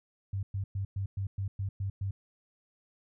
sine tone bursts, 97.9 Hz, G2, 2 cents flat, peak -30 dBFS, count 9, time 0.33-2.11 s, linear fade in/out 5 ms, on 100 ms, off 110 ms, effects none

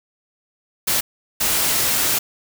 white noise bursts at uneven times, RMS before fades -19 dBFS, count 2, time 0.87-1.01 / 1.4-2.19 s, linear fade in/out 10 ms, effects none

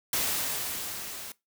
white noise with level ramp, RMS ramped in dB -27 to -41 dBFS, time 0.13-1.32 s, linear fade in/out 2 ms, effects noise-tail reverb RT60 0.2 s tail -21 dB re dry

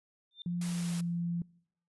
sine tone with exponential growth, 3591 Hz, A7, 35 cents sharp, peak -38 dBFS, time 0.31-0.42 s, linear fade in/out 2 ms, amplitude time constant 23 ms
sine tone with pitch glide, 174.61 to 171.61 Hz, F3 to F3, 0 to -30 cents, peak -31 dBFS, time 0.46-1.42 s, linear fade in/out 2 ms, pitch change -30 cents, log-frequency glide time 0.67-0.96 s
white noise, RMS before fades -43 dBFS, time 0.61-1.01 s, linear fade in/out 5 ms
effects noise-tail reverb RT60 0.7 s tail -25 dB re dry + resampled to 24000 Hz

